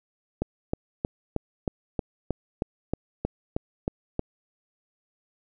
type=click train; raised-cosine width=2 ms; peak=-12 dBFS; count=13; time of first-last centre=0.42-4.194 s; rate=3.18 Hz; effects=none